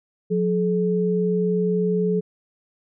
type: tone pair together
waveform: sine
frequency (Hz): 180 / 428.1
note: F#3 / A4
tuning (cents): -47 / -47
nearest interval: octave + minor third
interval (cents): 1500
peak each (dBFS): -21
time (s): 0.3-2.21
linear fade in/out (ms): 20
effects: none